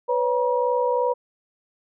sine tone cluster, 496.2 / 559 / 957 Hz, B4 / C#5 / A#5, +8 / +14 / +45 cents, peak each -21 / -27 / -24 dBFS, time 0.08-1.14 s, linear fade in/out 20 ms, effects none

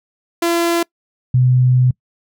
sawtooth / sine tone pair in turn, 339.8 / 126.51 Hz, F4 / B2, -47 / +42 cents, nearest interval octave + perfect fourth, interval 1711 cents, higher first, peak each -10 / -9 dBFS, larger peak second, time 0.42-0.83 / 1.34-1.91 s, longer second, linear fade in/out 5 ms, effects noise-tail reverb RT60 0.1 s tail -25 dB re dry

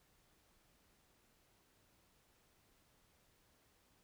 silence, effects pink hiss -73 dBFS RMS until 4.03 s

